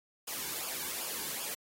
white noise with flanger, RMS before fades -38 dBFS, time 0.27-1.55 s, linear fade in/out 10 ms, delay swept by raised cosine 0.5 to 1.6 ms, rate 2.6 Hz, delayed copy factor -0.65, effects AAC 48 kbps

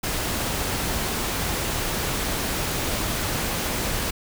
pink noise, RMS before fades -26 dBFS, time 0.03-4.11 s, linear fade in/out 10 ms, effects none

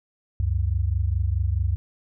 sine tone pair together, 69.3 / 94.03 Hz, C#2 / F#2, 0 / +28 cents, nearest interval perfect fourth, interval 528 cents, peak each -23 dBFS, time 0.4-1.76 s, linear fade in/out 0 ms, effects none

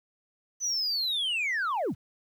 sine linear sweep, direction down, 6080 to 63.3 Hz, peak -24 dBFS, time 0.6-1.95 s, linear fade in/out 50 ms, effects tanh soft clip ceiling -25 dBFS + 10-bit

